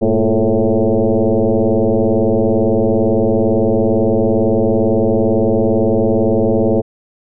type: tone with frequency modulation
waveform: sine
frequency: 102.1 Hz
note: G#2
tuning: 29 cents flat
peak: -10 dBFS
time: 0.01-6.82 s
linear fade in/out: 20 ms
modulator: 111 Hz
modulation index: 4.7
effects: none